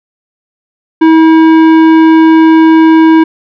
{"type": "tone with tanh clipping", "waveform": "sine", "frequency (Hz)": 321.6, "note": "E4", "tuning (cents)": -43, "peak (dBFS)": -3, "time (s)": [1.01, 3.24], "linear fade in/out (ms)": 10, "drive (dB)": 14, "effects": []}